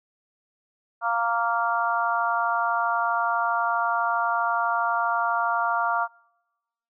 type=harmonic tone; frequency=232.3 Hz; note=A#3; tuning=6 cents flat; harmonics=3 / 4 / 5 / 6; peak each=-27 / -27 / -27 / -27 dBFS; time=1.01-6.08 s; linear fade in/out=50 ms; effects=noise-tail reverb RT60 1.0 s tail -25 dB re dry